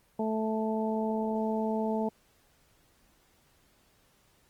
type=harmonic tone; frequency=219.3 Hz; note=A3; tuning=6 cents flat; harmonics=1 / 2 / 3 / 4; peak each=-30 / -33 / -35 / -36 dBFS; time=0.19-2.09 s; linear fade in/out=5 ms; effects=pink hiss -66 dBFS RMS until 4.49 s + Opus 24 kbps